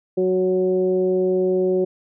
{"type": "tone with frequency modulation", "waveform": "sine", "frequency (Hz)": 370, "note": "F#4", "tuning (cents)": 0, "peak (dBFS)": -16, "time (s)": [0.17, 1.85], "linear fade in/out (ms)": 10, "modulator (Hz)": 185, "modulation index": 0.72, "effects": []}